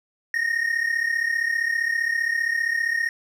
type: tone pair together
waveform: triangle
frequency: 1829.5 / 1864.7 Hz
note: A#6 / A#6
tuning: -33 / 0 cents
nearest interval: unison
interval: 33 cents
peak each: -24 / -21 dBFS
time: 0.34-3.09 s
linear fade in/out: 2 ms
effects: none